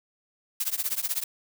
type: noise with tremolo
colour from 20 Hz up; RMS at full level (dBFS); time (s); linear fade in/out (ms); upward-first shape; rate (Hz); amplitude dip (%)
blue; -25; 0.6-1.24; 5; triangle; 16; 100
effects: none